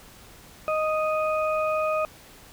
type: harmonic tone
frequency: 622.3 Hz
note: D#5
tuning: in tune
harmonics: 1 / 2 / 4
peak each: -24 / -27 / -34 dBFS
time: 0.68-2.05 s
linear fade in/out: 0 ms
effects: pink hiss -49 dBFS RMS until 2.52 s